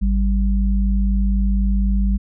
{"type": "tone pair together", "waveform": "sine", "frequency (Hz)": [52.02, 196], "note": ["G#1", "G3"], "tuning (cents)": [4, 0], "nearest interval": "octave + major seventh", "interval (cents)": 2296, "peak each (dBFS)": [-15, -21], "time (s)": [0.01, 2.18], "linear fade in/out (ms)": 20, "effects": []}